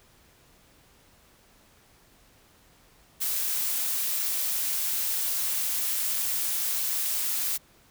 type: noise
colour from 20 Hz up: blue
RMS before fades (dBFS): -28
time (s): 3.2-7.58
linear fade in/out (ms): 20
effects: pink hiss -59 dBFS RMS until 7.9 s